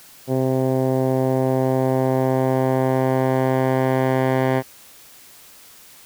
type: tone with low-pass filter sweep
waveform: 10% pulse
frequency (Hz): 130.81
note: C3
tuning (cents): 0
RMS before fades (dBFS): -19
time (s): 0.27-4.63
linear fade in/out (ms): 50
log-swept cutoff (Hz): 530 to 1800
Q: 0.89
effects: white hiss -46 dBFS RMS until 6.05 s